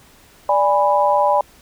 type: chord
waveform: sine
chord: G# diminished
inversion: second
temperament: equal with one note detuned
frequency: 587.3 / 823 / 987.8 Hz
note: D5 / G#5 / B5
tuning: 0 / -16 / 0 cents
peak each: -17 dBFS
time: 0.49-1.41 s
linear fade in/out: 2 ms
effects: pink hiss -49 dBFS RMS until 1.61 s